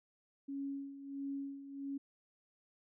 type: tone with tremolo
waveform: sine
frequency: 277.2 Hz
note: C#4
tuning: in tune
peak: -37 dBFS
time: 0.48-1.98 s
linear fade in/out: 10 ms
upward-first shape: sine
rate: 1.5 Hz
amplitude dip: 70%
effects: none